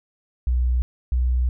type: tone pair in turn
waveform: sine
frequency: 61.74 / 62.17 Hz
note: B1 / B1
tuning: 0 / +12 cents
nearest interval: unison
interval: 12 cents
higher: second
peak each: -17 dBFS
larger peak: neither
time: 0.47-0.82 / 1.12-1.49 s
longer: second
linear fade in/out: 0 ms
effects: none